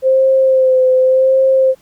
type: tone with vibrato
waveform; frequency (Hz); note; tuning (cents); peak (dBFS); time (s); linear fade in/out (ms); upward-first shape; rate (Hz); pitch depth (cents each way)
sine; 522; C5; -4; -7; 0.02-1.75; 50; sine; 0.87; 27
effects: pink hiss -52 dBFS RMS until 1.81 s + MP3 96 kbps